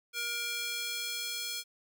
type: tone with high-pass filter sweep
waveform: square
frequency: 473.4 Hz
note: A#4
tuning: 27 cents sharp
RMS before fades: -36 dBFS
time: 0.13-1.64 s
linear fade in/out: 50 ms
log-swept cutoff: 2100 to 3600 Hz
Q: 1.2
effects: none